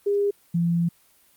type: tone pair in turn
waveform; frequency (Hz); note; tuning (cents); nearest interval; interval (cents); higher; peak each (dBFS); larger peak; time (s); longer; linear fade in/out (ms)
sine; 405.1 / 170.32; G#4 / F3; -43 / -43; octave + minor third; 1500; first; -19; neither; 0.06-0.31 / 0.54-0.89; second; 10
effects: white hiss -59 dBFS RMS until 1.36 s + Opus 24 kbps